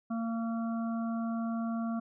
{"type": "harmonic tone", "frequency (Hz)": 228.4, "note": "A#3", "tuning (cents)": -35, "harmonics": [1, 3, 5, 6], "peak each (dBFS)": [-31, -41, -45, -47], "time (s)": [0.1, 2], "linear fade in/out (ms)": 10, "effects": []}